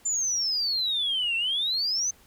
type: exponential two-way sweep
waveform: sine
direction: down then up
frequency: 7250 to 2673 to 6300 Hz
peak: -23 dBFS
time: 0.05-2.11 s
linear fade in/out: 10 ms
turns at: 1.36 s
effects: tanh soft clip ceiling -19 dBFS + pink hiss -57 dBFS RMS until 2.26 s